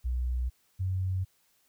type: tone pair in turn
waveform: sine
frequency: 61.9 / 93.47 Hz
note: B1 / F#2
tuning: +5 / +18 cents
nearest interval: perfect fifth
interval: 713 cents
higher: second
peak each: -27 dBFS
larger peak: neither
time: 0.04-0.5 / 0.79-1.25 s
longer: neither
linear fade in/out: 20 ms
effects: white hiss -69 dBFS RMS until 1.68 s